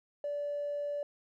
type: tone with tanh clipping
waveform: triangle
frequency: 580 Hz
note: D5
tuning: 22 cents flat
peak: -32 dBFS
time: 0.24-1.03 s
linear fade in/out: 2 ms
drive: 1 dB
effects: none